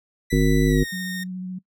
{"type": "tone with pitch glide", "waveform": "sawtooth", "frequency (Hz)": [1975.5, 1843.2], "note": ["B6", "A#6"], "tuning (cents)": [0, -20], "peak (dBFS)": -27, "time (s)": [0.3, 1.24], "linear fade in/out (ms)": 10, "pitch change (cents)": -120, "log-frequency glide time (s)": [0.67, 0.88]}
{"type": "harmonic tone", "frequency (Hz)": 51.3, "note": "G#1", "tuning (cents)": -21, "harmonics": [1, 3, 5, 7, 9], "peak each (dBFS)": [-20, -20, -21, -23, -27], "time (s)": [0.32, 0.84], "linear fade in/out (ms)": 10}
{"type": "tone with vibrato", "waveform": "sine", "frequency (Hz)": 184.1, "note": "F#3", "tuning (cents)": -8, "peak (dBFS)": -28, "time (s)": [0.92, 1.59], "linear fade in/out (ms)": 10, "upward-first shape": "sine", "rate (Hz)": 14, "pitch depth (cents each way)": 15}
{"effects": ["noise-tail reverb RT60 0.1 s tail -21 dB re dry"]}